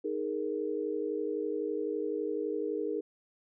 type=chord; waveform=sine; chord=D# suspended fourth; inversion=none; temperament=just; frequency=311.1 / 414.8 / 466.7 Hz; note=D#4 / G#4 / A#4; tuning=0 / -2 / +2 cents; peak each=-36 / -34 / -35 dBFS; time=0.04-3.01 s; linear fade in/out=10 ms; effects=none